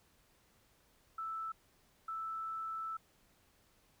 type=tone bursts at uneven times; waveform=sine; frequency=1318.5 Hz; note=E6; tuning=in tune; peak=-38 dBFS; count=2; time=1.18-1.52 / 2.08-2.97 s; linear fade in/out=5 ms; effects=pink hiss -70 dBFS RMS until 4 s